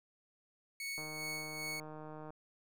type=tone with tremolo; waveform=sawtooth; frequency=2217 Hz; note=C#7; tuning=in tune; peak=-35 dBFS; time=0.8-1.8 s; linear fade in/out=2 ms; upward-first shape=sine; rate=2.5 Hz; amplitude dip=50%
type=click train; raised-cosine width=1 ms; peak=-35 dBFS; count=205; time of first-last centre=0.98-2.305 s; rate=154 Hz
effects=none